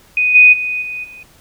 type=tone with level steps; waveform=sine; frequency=2489 Hz; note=D#7; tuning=in tune; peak=-11 / -3 / -17 / -22 / -33 dBFS; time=0.17-1.23 s; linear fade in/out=2 ms; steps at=0.34 / 0.52 / 0.81 / 1.03 s; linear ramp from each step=20 ms; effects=pink hiss -48 dBFS RMS until 1.4 s